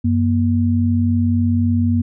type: tone pair together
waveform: sine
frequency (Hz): 94.36 / 238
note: F#2 / A#3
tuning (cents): +34 / +36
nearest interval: octave + major third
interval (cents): 1602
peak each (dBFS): -16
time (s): 0.04-2.02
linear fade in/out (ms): 10
effects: none